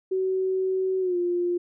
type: tone with pitch glide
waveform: sine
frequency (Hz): 376.9 to 351.7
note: F#4 to F4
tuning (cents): +32 to +12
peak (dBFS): -22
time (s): 0.11-1.58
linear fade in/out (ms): 10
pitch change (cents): -120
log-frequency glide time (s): 1-1.17
effects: none